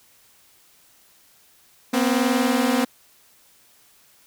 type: tone pair together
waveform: sawtooth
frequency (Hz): 240.7 / 261.6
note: B3 / C4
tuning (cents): -44 / 0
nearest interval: minor second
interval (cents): 144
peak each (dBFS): -17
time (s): 1.93-2.85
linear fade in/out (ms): 10
effects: white hiss -56 dBFS RMS until 4.26 s